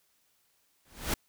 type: noise with exponential growth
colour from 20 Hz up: pink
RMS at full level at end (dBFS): -26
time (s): 0.85-1.14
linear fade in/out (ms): 5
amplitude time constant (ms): 62
effects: white hiss -71 dBFS RMS until 1.28 s